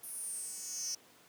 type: tone with high-pass filter sweep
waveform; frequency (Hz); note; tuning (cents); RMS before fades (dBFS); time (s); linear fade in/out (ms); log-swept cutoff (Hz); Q
10% pulse; 370; F#4; 0; -41; 0.03-0.95; 5; 11000 to 5700; 8.3
effects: pink hiss -61 dBFS RMS until 1.28 s + high-pass 200 Hz 12 dB/octave